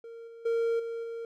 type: tone with level steps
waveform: triangle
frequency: 461.3 Hz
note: A#4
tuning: 18 cents flat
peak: -40 / -43 / -23 / -31 / -33 dBFS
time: 0.04-1.25 s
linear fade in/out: 2 ms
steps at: 0.27 / 0.45 / 0.79 / 1.03 s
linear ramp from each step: 10 ms
effects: none